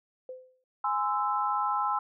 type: tone with exponential decay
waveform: sine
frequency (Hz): 512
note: C5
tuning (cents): -38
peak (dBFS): -35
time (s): 0.29-0.64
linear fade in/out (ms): 2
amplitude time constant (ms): 75
type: chord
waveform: sine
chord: Ab augmented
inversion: none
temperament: equal with one note detuned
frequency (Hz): 830.6 / 1032.7 / 1318.5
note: Ab5 / C6 / E6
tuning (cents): 0 / -23 / 0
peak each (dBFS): -30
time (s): 0.84-1.99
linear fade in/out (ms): 5
effects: none